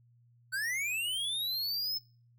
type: linear sweep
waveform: square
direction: up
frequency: 1483 to 5274 Hz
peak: -32 dBFS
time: 0.52-1.99 s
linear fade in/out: 20 ms
effects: noise-tail reverb RT60 0.4 s tail -23 dB re dry + added 119 Hz sine -61 dBFS peak until 2.38 s